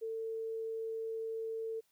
sine tone, 448.2 Hz, A4, 32 cents sharp, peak -36 dBFS, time 0.01-1.81 s, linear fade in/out 20 ms, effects white hiss -75 dBFS RMS until 1.91 s

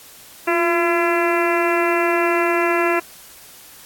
harmonic tone with a mistuned harmonic, 339.1 Hz, E4, 49 cents sharp, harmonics 1 / 2 / 3 / 4 / 5 / 6 / 7 / 8, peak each -19 / -22 / -24 / -25 / -26 / -27 / -27 / -28 dBFS, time 0.47-3 s, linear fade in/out 10 ms, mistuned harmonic 1, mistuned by +48 cents, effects white hiss -43 dBFS RMS until 3.85 s + AAC 64 kbps

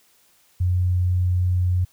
sine tone, 90.3 Hz, F#2, 42 cents flat, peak -17 dBFS, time 0.6-1.85 s, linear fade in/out 10 ms, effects white hiss -59 dBFS RMS until 1.92 s

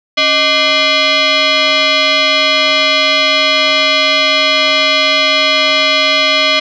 sine tone with frequency modulation, 622.3 Hz, D#5, in tune, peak -8 dBFS, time 0.17-6.6 s, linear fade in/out 10 ms, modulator 899 Hz, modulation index 4.2, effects none

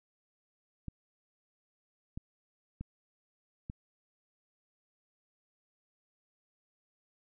clicks, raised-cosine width 5 ms, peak -27 dBFS, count 4, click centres 0.883 / 2.175 / 2.81 / 3.699 s, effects none

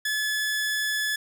sawtooth tone, 1717 Hz, A6, 43 cents flat, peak -21 dBFS, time 0.05-1.16 s, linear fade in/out 5 ms, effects none

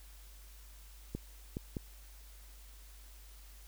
clicks, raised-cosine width 3 ms, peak -24 dBFS, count 3, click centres 1.15 / 1.569 / 1.768 s, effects added 50 Hz sine -52 dBFS peak until 3.67 s + white hiss -60 dBFS RMS until 3.67 s

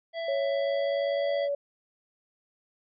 harmonic tone, 664 Hz, E5, 12 cents sharp, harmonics 1 / 3 / 5 / 7, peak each -31 / -40 / -43 / -49 dBFS, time 0.13-1.49 s, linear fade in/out 50 ms
sine tone with pitch glide, 554.4 to 568.3 Hz, C#5 to C#5, 0 to +43 cents, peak -26 dBFS, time 0.28-1.55 s, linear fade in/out 5 ms, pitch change +43 cents, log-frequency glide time 0.43-1.32 s
effects none

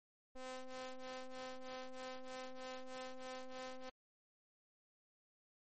sawtooth ring-modulated tone, 257.4 Hz, C4, 28 cents flat, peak -39 dBFS, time 0.35-3.9 s, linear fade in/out 10 ms, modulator 259 Hz, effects MP3 32 kbps

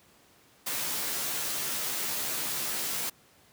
white noise with comb filter, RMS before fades -32 dBFS, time 0.66-3.1 s, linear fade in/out 10 ms, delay 14 ms, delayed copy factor +0.85, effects pink hiss -60 dBFS RMS until 3.52 s + high-pass 100 Hz 12 dB/octave

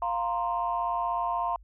sine chord, F suspended fourth, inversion none, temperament just, 698.5 / 931.3 / 1047.7 Hz, F5 / Bb5 / C6, 0 / -2 / +2 cents, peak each -30 dBFS, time 0.02-1.56 s, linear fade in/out 2 ms, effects tanh soft clip ceiling -17 dBFS + added 50 Hz sine -50 dBFS peak until 1.63 s

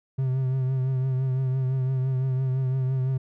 triangle tone with vibrato, 130.81 Hz, C3, in tune, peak -20 dBFS, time 0.18-3.18 s, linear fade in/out 10 ms, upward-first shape triangle, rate 5.9 Hz, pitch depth 44 cents each way, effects none

